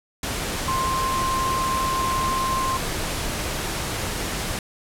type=tone in noise; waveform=sine; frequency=1052 Hz; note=C6; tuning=9 cents sharp; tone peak=-22 dBFS; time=0.68-2.77 s; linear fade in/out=2 ms; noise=pink; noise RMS=-27 dBFS; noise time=0.23-4.59 s; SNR=+2 dB; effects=low-pass 12000 Hz 12 dB/octave